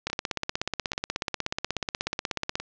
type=two click trains; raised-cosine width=0.2 ms; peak=-18 / -10 dBFS; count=4 / 42; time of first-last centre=0.1-2.6 / 0.07-2.555 s; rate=1.2 / 16.5 Hz; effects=resampled to 16000 Hz + 7-bit